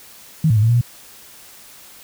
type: tone with pitch steps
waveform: sine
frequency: 158.6 / 111.7 / 104.8 / 112.5 / 118.7 / 120.4 Hz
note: D#3 / A2 / G#2 / A2 / A#2 / B2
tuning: +33 / +27 / +16 / +39 / +32 / -44 cents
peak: -11 dBFS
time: 0.44-0.812 s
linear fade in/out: 5 ms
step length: 62 ms
effects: white hiss -43 dBFS RMS until 2.03 s